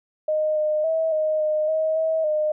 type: tone with pitch steps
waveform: sine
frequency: 617 / 611 / 645 / 621 / 614 / 632 / 641 / 611 Hz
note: D#5 / D#5 / E5 / D#5 / D#5 / D#5 / E5 / D#5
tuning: -15 / -32 / -38 / -3 / -23 / +27 / -49 / -32 cents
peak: -19 dBFS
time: 0.28-2.52 s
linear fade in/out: 5 ms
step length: 280 ms
effects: none